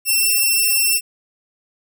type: tone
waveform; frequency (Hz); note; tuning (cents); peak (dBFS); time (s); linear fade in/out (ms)
5% pulse; 2697; E7; +39; -5; 0.05-1.01; 50
effects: none